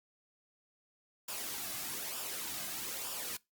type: noise with flanger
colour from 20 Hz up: white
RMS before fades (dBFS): -40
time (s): 1.28-3.37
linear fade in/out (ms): 5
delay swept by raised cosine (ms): 0.48 to 2.18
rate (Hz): 1.1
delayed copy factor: -0.55
effects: noise-tail reverb RT60 0.2 s tail -22 dB re dry + Opus 48 kbps